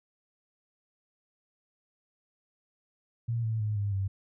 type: tone with pitch steps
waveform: sine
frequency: 116.54 / 111.34 / 106.37 / 101.63 / 97.1 Hz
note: A#2 / A2 / G#2 / G#2 / G2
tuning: 0 / +21 / +42 / -37 / -16 cents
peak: -27 dBFS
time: 3.28-4.08 s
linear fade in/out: 10 ms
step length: 160 ms
effects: none